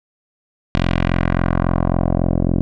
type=tone with low-pass filter sweep; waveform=10% pulse; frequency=43.65 Hz; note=F1; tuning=in tune; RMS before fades=-17 dBFS; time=0.75-2.61 s; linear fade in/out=0 ms; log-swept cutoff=3600 to 390 Hz; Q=1.4; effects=none